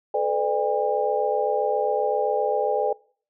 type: tone cluster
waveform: sine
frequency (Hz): 433.4 / 501 / 595 / 806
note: A4 / B4 / D5 / G5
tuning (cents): -26 / +25 / +22 / +48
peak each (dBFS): -26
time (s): 0.14-2.93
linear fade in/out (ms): 5
effects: noise-tail reverb RT60 0.5 s tail -24 dB re dry